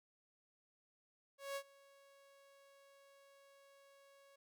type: tone with ADSR envelope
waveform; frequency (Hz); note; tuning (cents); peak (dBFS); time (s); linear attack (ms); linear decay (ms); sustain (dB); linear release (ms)
sawtooth; 554.4; C#5; 0; -36; 1.38-4.36; 180; 68; -24; 6
effects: none